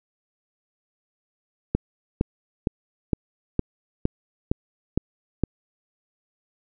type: click train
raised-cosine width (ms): 3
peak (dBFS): -7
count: 9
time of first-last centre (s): 1.75-5.437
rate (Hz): 2.17
effects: none